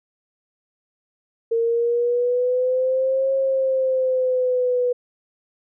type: exponential two-way sweep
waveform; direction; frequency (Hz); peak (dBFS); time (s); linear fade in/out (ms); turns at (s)
sine; up then down; 457.2 to 539 to 491.1; -17; 1.51-4.93; 10; 3.33
effects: none